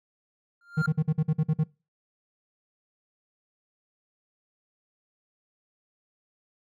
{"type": "tone with exponential growth", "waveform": "triangle", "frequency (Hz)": 1396.9, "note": "F6", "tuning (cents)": 0, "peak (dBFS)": -22, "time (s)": [0.61, 0.86], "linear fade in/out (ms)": 2, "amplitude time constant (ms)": 54}
{"type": "tone bursts", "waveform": "triangle", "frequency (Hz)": 155.56, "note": "D#3", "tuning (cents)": 0, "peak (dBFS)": -18, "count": 9, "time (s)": [0.77, 1.639], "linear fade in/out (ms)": 10, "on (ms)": 53, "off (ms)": 49}
{"effects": ["noise-tail reverb RT60 0.3 s tail -23 dB re dry"]}